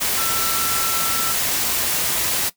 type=tone in noise; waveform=sine; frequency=1339 Hz; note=E6; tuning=27 cents sharp; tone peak=-26 dBFS; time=0.17-1.34 s; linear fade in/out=20 ms; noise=white; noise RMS=-21 dBFS; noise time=0-2.5 s; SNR=-8 dB; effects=noise-tail reverb RT60 0.1 s tail -17 dB re dry